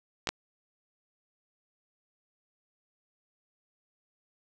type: clicks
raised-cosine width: 0.2 ms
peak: -12 / -11 dBFS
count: 2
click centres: 0.272 / 0.29 s
effects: none